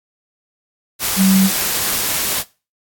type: tone in noise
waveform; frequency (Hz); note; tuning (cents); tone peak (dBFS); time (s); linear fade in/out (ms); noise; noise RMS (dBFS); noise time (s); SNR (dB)
sine; 191; G3; -45; -10; 1.16-1.5; 50; white; -19; 0.99-2.44; +6
effects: noise-tail reverb RT60 0.3 s tail -19 dB re dry + AAC 64 kbps